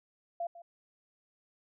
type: tone with echo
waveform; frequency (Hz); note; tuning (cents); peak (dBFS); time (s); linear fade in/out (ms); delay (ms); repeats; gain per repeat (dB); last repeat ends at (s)
sine; 686; F5; -31; -32; 0.4-0.47; 5; 150; 1; -15; 0.62
effects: none